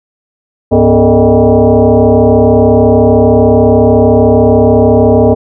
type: tone with frequency modulation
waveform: sine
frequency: 103.83 Hz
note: G#2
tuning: in tune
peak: -3 dBFS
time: 0.71-5.35 s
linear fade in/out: 20 ms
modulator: 174 Hz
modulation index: 3.4
effects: none